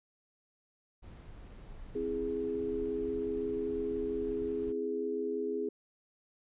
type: noise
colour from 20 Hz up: brown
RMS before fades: -48 dBFS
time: 1.02-4.73 s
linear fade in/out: 20 ms
type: chord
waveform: sine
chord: C augmented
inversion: none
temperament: equal with one note detuned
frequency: 260.3 / 329.6 / 415.3 Hz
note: C4 / E4 / G#4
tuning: -9 / 0 / 0 cents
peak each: -39 / -39 / -33 dBFS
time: 1.95-5.69 s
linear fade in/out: 5 ms
effects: resampled to 8000 Hz